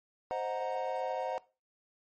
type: chord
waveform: triangle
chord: C half-diminished seventh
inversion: none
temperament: equal with one note detuned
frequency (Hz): 523.3 / 622.3 / 736.2 / 932.3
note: C5 / Eb5 / Gb5 / Bb5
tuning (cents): 0 / 0 / -9 / 0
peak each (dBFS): -35 / -37 / -34 / -37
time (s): 0.31-1.38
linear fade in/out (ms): 0
effects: noise-tail reverb RT60 0.3 s tail -20 dB re dry + MP3 32 kbps